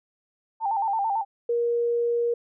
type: tone with vibrato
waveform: sine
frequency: 844 Hz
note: G#5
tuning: 28 cents sharp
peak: -22 dBFS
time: 0.6-1.25 s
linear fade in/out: 50 ms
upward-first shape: square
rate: 9 Hz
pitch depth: 100 cents each way
type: tone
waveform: sine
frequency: 472.7 Hz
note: A#4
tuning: 24 cents sharp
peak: -21 dBFS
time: 1.49-2.34 s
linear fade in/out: 5 ms
effects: none